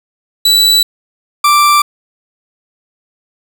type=tone pair in turn; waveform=40% pulse; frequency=3951 / 1174.6 Hz; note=B7 / D6; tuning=0 / 0 cents; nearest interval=octave + major sixth; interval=2100 cents; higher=first; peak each=-5 dBFS; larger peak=neither; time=0.45-0.83 / 1.44-1.82 s; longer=neither; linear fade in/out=5 ms; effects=none